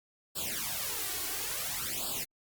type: noise with flanger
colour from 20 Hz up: white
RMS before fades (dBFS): -35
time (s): 0.35-2.25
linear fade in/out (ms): 20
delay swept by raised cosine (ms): 0.24 to 2.74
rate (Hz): 0.58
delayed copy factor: +1
effects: Opus 48 kbps